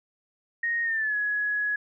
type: tone with pitch glide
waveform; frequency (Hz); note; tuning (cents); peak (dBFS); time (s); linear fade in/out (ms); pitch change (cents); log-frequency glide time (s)
sine; 1864.7 to 1680.6; A#6 to G#6; 0 to +20; -24; 0.63-1.76; 5; -180; 0.83-1.16
effects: none